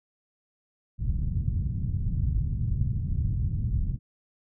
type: low-pass noise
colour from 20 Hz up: white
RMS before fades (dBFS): -27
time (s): 0.98-3.99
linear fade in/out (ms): 50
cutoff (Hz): 130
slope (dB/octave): 24
effects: none